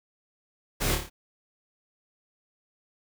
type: noise with echo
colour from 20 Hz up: pink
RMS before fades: -28 dBFS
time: 0.8-0.96 s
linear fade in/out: 20 ms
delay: 28 ms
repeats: 5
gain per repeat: -4 dB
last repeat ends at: 1.1 s
effects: none